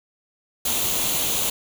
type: noise with comb filter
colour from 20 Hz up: white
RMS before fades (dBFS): -23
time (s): 0.65-1.5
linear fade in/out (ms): 5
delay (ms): 0.29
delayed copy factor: +0.55
effects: none